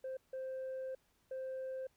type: tone bursts at uneven times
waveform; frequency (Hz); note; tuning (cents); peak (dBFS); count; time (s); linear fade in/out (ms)
sine; 523.3; C5; 0; -37; 3; 0.04-0.17 / 0.33-0.95 / 1.31-1.87; 5
effects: tanh soft clip ceiling -38 dBFS + pink hiss -75 dBFS RMS until 1.96 s